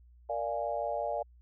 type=chord; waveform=sine; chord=Bb dominant seventh; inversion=none; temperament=equal with one note detuned; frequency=466.2 / 587.3 / 692.8 / 830.6 Hz; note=Bb4 / D5 / F5 / Ab5; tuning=0 / 0 / -14 / 0 cents; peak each=-40 / -34 / -35 / -38 dBFS; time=0.29-1.23 s; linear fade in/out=10 ms; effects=added 60 Hz sine -55 dBFS peak until 1.41 s